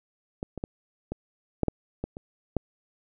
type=clicks; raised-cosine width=2 ms; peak=-18 / -22 / -17 / -18 / -10 / -11 / -17 / -25 / -11 dBFS; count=9; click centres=0.429 / 0.577 / 0.639 / 1.12 / 1.633 / 1.683 / 2.04 / 2.169 / 2.567 s; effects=none